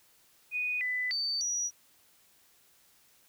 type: tone with pitch steps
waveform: sine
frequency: 2480 / 1998 / 4570 / 5810 Hz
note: D#7 / B6 / D8 / F#8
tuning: -6 / +20 / -48 / -32 cents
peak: -29 dBFS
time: 0.51-1.71 s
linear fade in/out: 50 ms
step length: 300 ms
effects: white hiss -64 dBFS RMS until 3.28 s